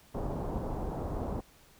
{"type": "low-pass noise", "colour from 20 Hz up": "pink", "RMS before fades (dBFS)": -35, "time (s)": [0.14, 1.41], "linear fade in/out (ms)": 10, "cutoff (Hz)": 910, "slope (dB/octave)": 24, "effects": ["pink hiss -60 dBFS RMS until 1.79 s"]}